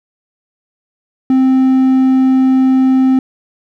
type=tone; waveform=triangle; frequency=261.6 Hz; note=C4; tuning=in tune; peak=-5 dBFS; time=1.3-3.19 s; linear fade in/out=2 ms; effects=none